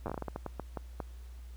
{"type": "slowing click train", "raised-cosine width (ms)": 1, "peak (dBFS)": -22, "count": 14, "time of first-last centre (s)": [0.06, 1.002], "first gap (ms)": 9, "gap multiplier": 1.31, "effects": ["added 60 Hz sine -44 dBFS peak until 1.56 s", "pink hiss -63 dBFS RMS until 1.56 s"]}